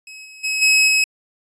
sawtooth tone with level steps, 2560 Hz, D#7, 49 cents sharp, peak -32 / -35 / -16 / -8 / -10 dBFS, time 0.07-1.04 s, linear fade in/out 2 ms, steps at 0.24 / 0.43 / 0.61 / 0.87 s, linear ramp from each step 20 ms, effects resampled to 22050 Hz

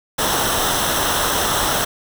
pink noise with comb filter, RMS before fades -19 dBFS, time 0.18-1.85 s, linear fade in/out 10 ms, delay 0.43 ms, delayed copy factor -0.65, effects none

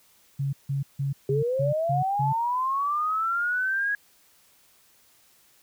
sine tone bursts, 138.59 Hz, C#3, in tune, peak -24 dBFS, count 7, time 0.39-2.33 s, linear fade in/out 10 ms, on 140 ms, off 160 ms
sine linear sweep, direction up, 395.9 to 1668 Hz, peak -23 dBFS, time 1.29-3.95 s, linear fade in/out 2 ms
effects white hiss -60 dBFS RMS until 5.62 s

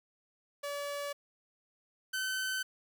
sawtooth tone pair in turn, 573 / 1526.7 Hz, D5 / G6, -43 / -46 cents, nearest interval octave + perfect fourth, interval 1697 cents, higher second, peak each -32 / -29 dBFS, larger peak second, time 0.63-1.13 / 2.13-2.63 s, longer neither, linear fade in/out 10 ms, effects 11-bit

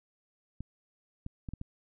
clicks, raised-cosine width 5 ms, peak -26 dBFS, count 5, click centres 0.606 / 1.264 / 1.488 / 1.536 / 1.614 s, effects none

